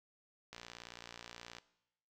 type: click train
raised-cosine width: 0.2 ms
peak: -30 dBFS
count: 63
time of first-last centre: 0.53-1.584 s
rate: 58.8 Hz
effects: noise-tail reverb RT60 0.9 s tail -19 dB re dry